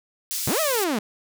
pink high-pass noise, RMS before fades -28 dBFS, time 0.31-0.84 s, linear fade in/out 0 ms, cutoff 5300 Hz, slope 12 dB/octave
sawtooth linear two-way sweep, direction up then down, 77.3 to 659.3 to 194.2 Hz, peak -18 dBFS, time 0.47-0.99 s, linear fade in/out 5 ms, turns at 0.6 s
effects none

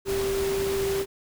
sine tone in noise, 391.4 Hz, G4, 3 cents flat, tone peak -24 dBFS, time 0.05-1.06 s, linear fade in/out 50 ms, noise pink, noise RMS -33 dBFS, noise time 0.05-1.06 s, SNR +6 dB, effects none

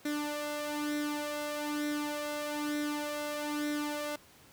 sawtooth tone with flanger, 296 Hz, D4, 14 cents sharp, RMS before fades -35 dBFS, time 0.05-4.16 s, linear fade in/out 5 ms, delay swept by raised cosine 0.52 to 1.92 ms, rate 1.1 Hz, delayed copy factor +0.65, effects pink hiss -58 dBFS RMS until 4.52 s + high-pass 80 Hz 12 dB/octave

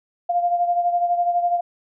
sine beating tone pair, 698.5 / 710.5 Hz, F5 / F5, 0 / +30 cents, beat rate 12 Hz, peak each -18 / -25 dBFS, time 0.29-1.61 s, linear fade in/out 10 ms, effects none

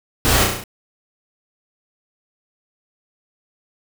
pink noise with echo, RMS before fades -17 dBFS, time 0.25-0.44 s, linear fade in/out 0 ms, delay 33 ms, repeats 6, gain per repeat -3 dB, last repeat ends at 0.638 s, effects none

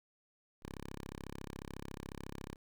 5% pulse tone, 34.05 Hz, C#1, 30 cents flat, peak -33 dBFS, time 0.62-2.56 s, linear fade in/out 10 ms, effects none

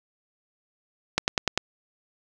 click train, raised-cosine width 0.2 ms, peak -4 dBFS, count 5, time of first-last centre 1.18-1.576 s, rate 10.1 Hz, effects none

